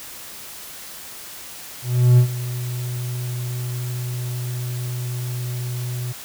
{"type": "tone with ADSR envelope", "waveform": "triangle", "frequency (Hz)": 123.47, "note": "B2", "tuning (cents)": 0, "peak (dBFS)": -6, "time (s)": [1.82, 6.13], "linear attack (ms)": 360, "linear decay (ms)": 92, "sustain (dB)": -16, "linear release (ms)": 16, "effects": ["white hiss -37 dBFS RMS until 6.24 s"]}